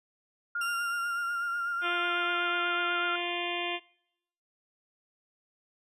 sine tone with vibrato, 1396.9 Hz, F6, in tune, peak -29 dBFS, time 0.55-3.16 s, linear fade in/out 5 ms, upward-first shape sine, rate 8.1 Hz, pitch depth 32 cents each way
sawtooth tone with exponential decay, 2787 Hz, F7, 4 cents flat, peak -31 dBFS, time 0.61-2.91 s, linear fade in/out 5 ms, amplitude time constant 500 ms
harmonic tone, 349.2 Hz, F4, in tune, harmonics 1 / 2 / 3 / 5 / 6 / 7 / 8 / 9 / 10, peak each -37 / -37 / -40 / -43 / -40 / -37 / -39 / -40 / -42 dBFS, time 1.81-3.8 s, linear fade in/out 50 ms
effects noise-tail reverb RT60 0.8 s tail -24 dB re dry + resampled to 32000 Hz

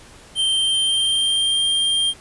square tone with pitch glide, 3136 to 3191 Hz, G7 to G7, 0 to +30 cents, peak -17 dBFS, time 0.35-2.14 s, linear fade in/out 50 ms, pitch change +30 cents, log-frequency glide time 0.52-1.65 s, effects pink hiss -45 dBFS RMS until 2.2 s + resampled to 24000 Hz

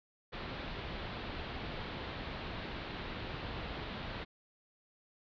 pink low-pass noise, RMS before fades -42 dBFS, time 0.32-4.25 s, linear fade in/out 20 ms, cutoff 4200 Hz, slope 48 dB/octave, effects none

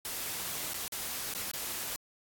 white noise with dropouts, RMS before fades -37 dBFS, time 0.05-1.96 s, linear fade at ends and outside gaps 0 ms, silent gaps 0.735-0.743 / 0.88-0.922 / 1.338-1.349 / 1.513-1.536 s, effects AAC 64 kbps

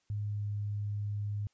sine tone with pitch glide, 103.83 to 103.17 Hz, G#2 to G#2, 0 to -11 cents, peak -32 dBFS, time 0.1-1.47 s, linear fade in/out 0 ms, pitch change -11 cents, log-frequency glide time 0.27-0.45 s, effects white hiss -75 dBFS RMS until 1.53 s + resampled to 16000 Hz

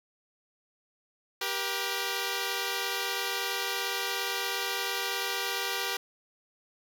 5% pulse tone pair together, 392 / 477.8 Hz, G4 / A#4, 0 / +43 cents, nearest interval minor third, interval 343 cents, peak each -21 dBFS, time 1.41-5.97 s, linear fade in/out 5 ms, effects none

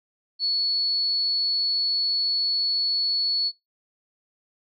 sine tone, 4406 Hz, C#8, 11 cents flat, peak -21 dBFS, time 0.39-3.52 s, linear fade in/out 50 ms, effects noise-tail reverb RT60 0.2 s tail -23 dB re dry

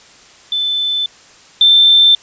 sine tone pair in turn, 3520 / 3557 Hz, A7 / A7, 0 / +18 cents, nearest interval unison, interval 18 cents, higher second, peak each -14 / -5 dBFS, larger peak second, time 0.52-1.06 / 1.61-2.15 s, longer neither, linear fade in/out 2 ms, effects white hiss -43 dBFS RMS until 2.22 s + resampled to 16000 Hz

